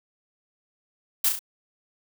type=noise with echo; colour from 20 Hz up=blue; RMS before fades=-21 dBFS; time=1.24-1.29 s; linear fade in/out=5 ms; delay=34 ms; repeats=3; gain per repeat=-5 dB; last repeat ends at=1.392 s; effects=none

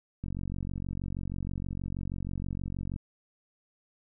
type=click train; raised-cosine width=5 ms; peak=-23 dBFS; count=127; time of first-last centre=0.24-2.961 s; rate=46.3 Hz; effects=none

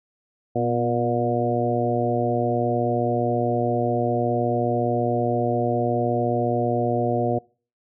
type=harmonic tone with a mistuned harmonic; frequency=119.4 Hz; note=A#2; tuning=42 cents sharp; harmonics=1 / 2 / 3 / 4 / 5 / 6; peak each=-27 / -27 / -27 / -27 / -27 / -27 dBFS; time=0.55-7.39 s; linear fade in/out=10 ms; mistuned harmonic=2; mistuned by=+35 cents; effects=noise-tail reverb RT60 0.4 s tail -25 dB re dry

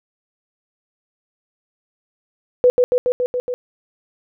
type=tone with echo; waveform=sine; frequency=496.1 Hz; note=B4; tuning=8 cents sharp; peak=-8 dBFS; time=2.64-2.7 s; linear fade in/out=0 ms; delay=140 ms; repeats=6; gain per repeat=-2 dB; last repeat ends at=3.54 s; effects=none

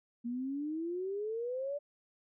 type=exponential sweep; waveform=sine; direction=up; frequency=233.1 to 587.3 Hz; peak=-34 dBFS; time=0.24-1.79 s; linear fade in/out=20 ms; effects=none

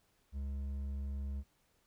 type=tone with hard clipping; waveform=triangle; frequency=69.3 Hz; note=C#2; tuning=in tune; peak=-38 dBFS; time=0.32-1.44 s; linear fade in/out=50 ms; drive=9 dB; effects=pink hiss -74 dBFS RMS until 1.86 s

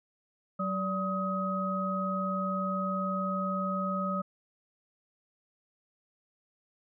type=tone cluster; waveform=sine; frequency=188.9 / 579 / 1262 Hz; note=F#3 / D5 / D#6; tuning=+36 / -25 / +24 cents; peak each=-32 / -36 / -32 dBFS; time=0.59-4.22 s; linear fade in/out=10 ms; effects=none

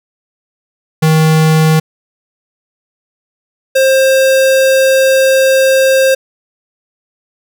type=tone pair in turn; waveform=square; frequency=157.8 / 530.8 Hz; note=D#3 / C5; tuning=+25 / +25 cents; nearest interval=octave + major sixth; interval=2100 cents; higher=second; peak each=-7 dBFS; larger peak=neither; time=1.02-1.8 / 3.75-6.15 s; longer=second; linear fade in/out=10 ms; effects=none

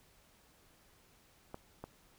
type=clicks; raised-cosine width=1 ms; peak=-29 / -29 dBFS; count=2; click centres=1.544 / 1.84 s; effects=pink hiss -66 dBFS RMS until 2.18 s

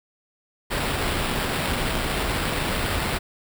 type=noise with sample-and-hold; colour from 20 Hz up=pink; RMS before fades=-25 dBFS; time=0.7-3.19 s; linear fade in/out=20 ms; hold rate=6300 Hz; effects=none

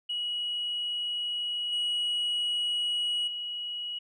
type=tone with level steps; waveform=sine; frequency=2913 Hz; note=F#7; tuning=28 cents flat; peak=-28 / -24 / -32 dBFS; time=0.09-3.99 s; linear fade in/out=10 ms; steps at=1.72 / 3.27 s; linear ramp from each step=10 ms; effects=tanh soft clip ceiling -25 dBFS

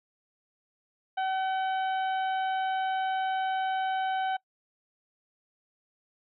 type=harmonic tone; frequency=760 Hz; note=F#5; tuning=46 cents sharp; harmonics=1 / 2 / 3 / 4 / 5; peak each=-27 / -36 / -47 / -43 / -52 dBFS; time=1.17-4.37 s; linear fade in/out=10 ms; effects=noise-tail reverb RT60 0.1 s tail -23 dB re dry

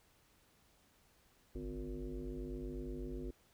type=tone with frequency modulation; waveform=sine; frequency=155.56 Hz; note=D#3; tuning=in tune; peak=-40 dBFS; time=1.55-3.31 s; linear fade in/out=5 ms; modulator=101 Hz; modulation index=2.6; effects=pink hiss -70 dBFS RMS until 3.53 s

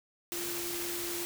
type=tone in noise; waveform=sine; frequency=346.2 Hz; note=F4; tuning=15 cents flat; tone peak=-39 dBFS; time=0.32-1.25 s; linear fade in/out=0 ms; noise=white; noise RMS=-37 dBFS; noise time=0.32-1.25 s; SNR=-5 dB; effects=none

